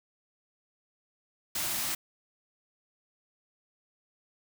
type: band-stop noise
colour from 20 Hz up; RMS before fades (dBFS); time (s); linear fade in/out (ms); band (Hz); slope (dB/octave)
white; -32; 1.55-1.95; 5; 380 to 560; 96
effects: none